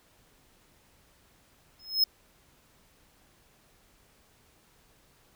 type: tone with exponential growth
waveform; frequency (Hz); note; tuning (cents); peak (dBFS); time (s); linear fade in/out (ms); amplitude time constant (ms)
square; 5160; E8; -38; -18; 1.79-2.04; 5; 54
effects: pink hiss -63 dBFS RMS until 5.35 s